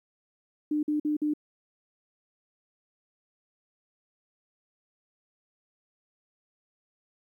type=tone bursts; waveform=sine; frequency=300 Hz; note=D4; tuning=37 cents sharp; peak=-24 dBFS; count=4; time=0.71-1.337 s; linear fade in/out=5 ms; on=120 ms; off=49 ms; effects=11-bit